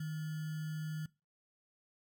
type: tone with sample-and-hold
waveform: sine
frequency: 155.56 Hz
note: D#3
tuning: in tune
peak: -36 dBFS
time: 0-1.06 s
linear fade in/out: 5 ms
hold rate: 1575 Hz
effects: noise-tail reverb RT60 0.3 s tail -22 dB re dry + MP3 96 kbps